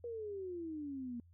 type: exponential sweep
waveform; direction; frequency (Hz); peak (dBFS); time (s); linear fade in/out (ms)
sine; down; 482.7 to 233.1; -40; 0.04-1.2; 2
effects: added 86 Hz sine -60 dBFS peak until 1.33 s